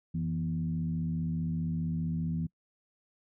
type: tone with frequency modulation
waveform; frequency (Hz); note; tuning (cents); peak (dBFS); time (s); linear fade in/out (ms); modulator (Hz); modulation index
sine; 164.81; E3; 0; -29; 0.14-2.47; 10; 75.2; 0.76
effects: noise-tail reverb RT60 0.1 s tail -25 dB re dry